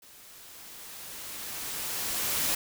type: noise with level ramp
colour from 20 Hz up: white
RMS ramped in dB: -53 to -27 dBFS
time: 0.02-2.55 s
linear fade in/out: 5 ms
effects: none